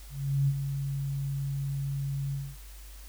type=tone with ADSR envelope; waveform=sine; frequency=138.59 Hz; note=C#3; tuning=in tune; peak=-21 dBFS; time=0.09-2.57 s; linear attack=390 ms; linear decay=51 ms; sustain=-8 dB; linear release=240 ms; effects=added 50 Hz sine -44 dBFS peak until 3.08 s + white hiss -53 dBFS RMS until 3.08 s